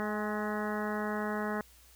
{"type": "harmonic tone with a mistuned harmonic", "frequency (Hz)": 211.5, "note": "G#3", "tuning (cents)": 32, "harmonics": [1, 2, 3, 4, 5, 6, 7, 8, 9], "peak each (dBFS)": [-35, -38, -40, -41, -42, -43, -43, -44, -45], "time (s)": [0, 1.61], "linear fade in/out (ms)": 0, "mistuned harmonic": 4, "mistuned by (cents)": -29, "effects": ["added 60 Hz sine -60 dBFS peak until 1.95 s", "white hiss -60 dBFS RMS until 1.95 s"]}